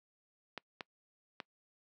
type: clicks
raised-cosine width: 0.3 ms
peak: -24 dBFS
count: 3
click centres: 0.577 / 0.808 / 1.402 s
effects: noise-tail reverb RT60 0.1 s tail -25 dB re dry + high-pass 200 Hz 12 dB/octave